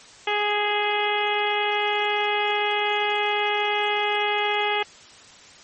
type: harmonic tone with a mistuned harmonic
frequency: 415.3 Hz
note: G#4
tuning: in tune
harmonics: 1 / 2 / 3 / 4 / 5 / 6 / 7 / 8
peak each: -27 / -25 / -32 / -32 / -28 / -30 / -32 / -32 dBFS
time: 0.27-4.83 s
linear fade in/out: 5 ms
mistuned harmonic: 6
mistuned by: +28 cents
effects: white hiss -47 dBFS RMS until 5.63 s + MP3 32 kbps